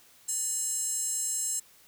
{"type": "tone with high-pass filter", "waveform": "square", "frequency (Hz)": 587.3, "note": "D5", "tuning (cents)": 0, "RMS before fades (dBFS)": -31, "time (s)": [0.28, 1.6], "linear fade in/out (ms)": 10, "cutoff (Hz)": 7800, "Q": 6.8, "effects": ["white hiss -58 dBFS RMS until 1.87 s"]}